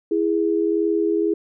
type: tone pair together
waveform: sine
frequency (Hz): 331.2 / 413.1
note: E4 / G#4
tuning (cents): +8 / -9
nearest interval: major third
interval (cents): 383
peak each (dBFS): -20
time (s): 0.11-1.34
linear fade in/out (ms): 5
effects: none

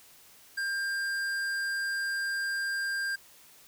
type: tone with tanh clipping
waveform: sine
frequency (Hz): 1595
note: G6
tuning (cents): +30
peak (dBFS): -31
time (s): 0.57-3.16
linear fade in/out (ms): 10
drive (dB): 14
effects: white hiss -56 dBFS RMS until 3.67 s

